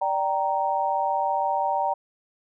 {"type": "chord", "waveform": "sine", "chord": "G minor", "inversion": "second", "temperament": "equal with one note detuned", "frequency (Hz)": [587.3, 777.2, 932.3], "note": ["D5", "G5", "Bb5"], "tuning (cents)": [0, -15, 0], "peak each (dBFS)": [-29, -25, -25], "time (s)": [0.01, 1.94], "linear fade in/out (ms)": 10, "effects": []}